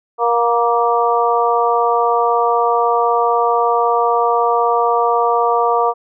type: harmonic tone with a mistuned harmonic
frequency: 236.1 Hz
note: A#3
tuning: 22 cents sharp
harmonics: 2 / 3 / 4 / 5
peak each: -17 / -17 / -18 / -18 dBFS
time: 0.18-5.94 s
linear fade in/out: 50 ms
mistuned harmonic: 5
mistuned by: -16 cents
effects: none